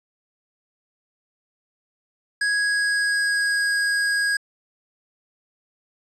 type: tone with pitch glide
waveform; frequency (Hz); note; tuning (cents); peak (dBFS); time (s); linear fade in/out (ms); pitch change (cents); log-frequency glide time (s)
square; 1659 to 1642.8; G#6 to G#6; -2 to -19; -20; 2.41-4.37; 5; -17; 2.59-3.71
effects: resampled to 24000 Hz + 9-bit